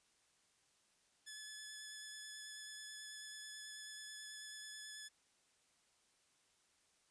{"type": "tone with vibrato", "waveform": "10% pulse", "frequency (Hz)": 1718, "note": "A6", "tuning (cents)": -42, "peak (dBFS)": -40, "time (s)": [1.26, 5.09], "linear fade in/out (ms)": 20, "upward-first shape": "sine", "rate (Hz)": 9.2, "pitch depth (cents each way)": 13, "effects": ["white hiss -75 dBFS RMS until 7.1 s", "resampled to 22050 Hz"]}